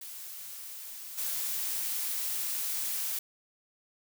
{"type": "noise with level steps", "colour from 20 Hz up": "blue", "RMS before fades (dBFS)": [-43, -33], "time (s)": [0.01, 3.19], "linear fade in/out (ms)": 5, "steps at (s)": 1.17, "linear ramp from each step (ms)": 20, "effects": []}